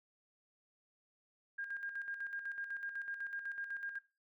sine tone with tremolo, 1613 Hz, G6, 49 cents sharp, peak -38 dBFS, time 1.58-3.99 s, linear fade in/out 10 ms, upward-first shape square, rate 8 Hz, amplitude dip 55%, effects noise-tail reverb RT60 0.3 s tail -18 dB re dry

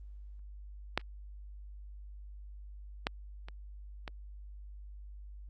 clicks, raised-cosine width 0.3 ms, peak -12 / -14 / -30 / -24 dBFS, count 4, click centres 0.976 / 3.069 / 3.485 / 4.078 s, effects added 50 Hz sine -45 dBFS peak until 5.49 s + Opus 24 kbps

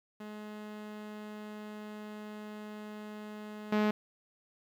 sawtooth tone with level steps, 211.5 Hz, G#3, 32 cents sharp, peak -38 / -22 dBFS, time 0.2-3.91 s, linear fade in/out 5 ms, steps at 3.72 s, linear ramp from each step 5 ms, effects low-pass 3000 Hz 12 dB/octave + 10-bit

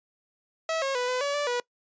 sawtooth tone with pitch steps, 648 / 543 / 494.8 / 504 / 569 / 582 / 487.1 Hz, E5 / C#5 / B4 / B4 / C#5 / D5 / B4, -30 / -36 / +3 / +35 / +45 / -16 / -24 cents, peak -22 dBFS, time 0.69-1.6 s, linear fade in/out 2 ms, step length 130 ms, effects noise-tail reverb RT60 0.1 s tail -23 dB re dry + resampled to 16000 Hz

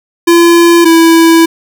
square tone pair in turn, 340.6 / 329.8 Hz, F4 / E4, -43 / +1 cents, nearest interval minor second, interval 56 cents, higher first, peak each -3 dBFS, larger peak neither, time 0.27-0.85 / 0.85-1.46 s, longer second, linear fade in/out 10 ms, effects none

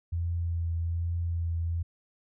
sine tone with vibrato, 84.5 Hz, E2, 43 cents sharp, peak -27 dBFS, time 0.12-1.83 s, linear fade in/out 10 ms, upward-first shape triangle, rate 1.2 Hz, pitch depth 22 cents each way, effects none

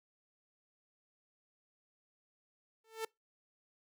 sawtooth tone with exponential growth, 445.3 Hz, A4, 21 cents sharp, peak -30 dBFS, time 2.84-3.05 s, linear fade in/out 5 ms, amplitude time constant 45 ms, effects noise-tail reverb RT60 0.2 s tail -25 dB re dry

